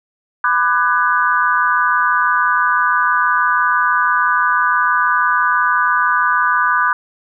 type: chord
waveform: sine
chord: G# half-diminished seventh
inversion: first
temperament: just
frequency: 996.7 / 1196.1 / 1495.1 / 1661.2 Hz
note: B5 / D6 / F#6 / G#6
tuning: +16 / +31 / +18 / 0 cents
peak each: -18 / -16 / -16 / -22 dBFS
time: 0.44-6.93 s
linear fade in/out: 2 ms
effects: none